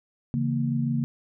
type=chord; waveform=sine; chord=A# diminished; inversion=first; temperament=equal; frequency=138.59 / 164.81 / 233.1 Hz; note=C#3 / E3 / A#3; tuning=0 / 0 / 0 cents; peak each=-26 / -32 / -26 dBFS; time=0.34-1.04 s; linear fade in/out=0 ms; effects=none